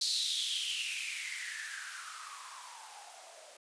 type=noise with band-pass filter sweep; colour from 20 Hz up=violet; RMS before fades=-39 dBFS; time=0.01-3.57 s; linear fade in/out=5 ms; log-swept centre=4400 to 570 Hz; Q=7.7; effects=resampled to 22050 Hz